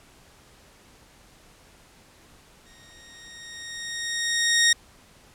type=tone with exponential growth; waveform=15% pulse; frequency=1864.7 Hz; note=A#6; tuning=in tune; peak=-9 dBFS; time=2.66-4.73 s; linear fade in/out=5 ms; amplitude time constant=450 ms; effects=pink hiss -54 dBFS RMS until 5.34 s + low-pass 11000 Hz 12 dB/octave